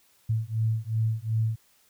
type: beating tone pair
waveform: sine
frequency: 110 / 112.7 Hz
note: A2 / A2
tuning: 0 / +42 cents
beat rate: 2.7 Hz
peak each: -27 dBFS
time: 0.29-1.56 s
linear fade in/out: 10 ms
effects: white hiss -63 dBFS RMS until 1.89 s